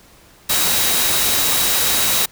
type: tone in noise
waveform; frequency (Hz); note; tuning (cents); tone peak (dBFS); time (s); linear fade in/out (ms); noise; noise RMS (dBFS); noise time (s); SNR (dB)
sine; 3849; B7; -45; -25; 0.49-2.26; 10; white; -17; 0.49-2.26; -11
effects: pink hiss -48 dBFS RMS until 2.31 s